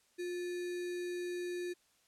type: tone with sample-and-hold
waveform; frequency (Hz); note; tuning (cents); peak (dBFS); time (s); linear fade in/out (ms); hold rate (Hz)
sine; 354.7; F4; +27; -36; 0.18-1.74; 20; 2100
effects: white hiss -71 dBFS RMS until 2.07 s + low-pass 10000 Hz 12 dB/octave